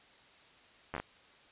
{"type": "slowing click train", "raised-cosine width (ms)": 0.5, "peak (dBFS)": -22, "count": 5, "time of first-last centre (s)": [0.94, 1], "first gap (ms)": 11, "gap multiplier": 1.21, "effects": ["white hiss -60 dBFS RMS until 1.51 s", "resampled to 8000 Hz"]}